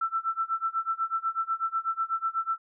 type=tone with tremolo; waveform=sine; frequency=1334 Hz; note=E6; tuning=20 cents sharp; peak=-23 dBFS; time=0.01-2.58 s; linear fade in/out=5 ms; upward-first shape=sine; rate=8.1 Hz; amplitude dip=95%; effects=none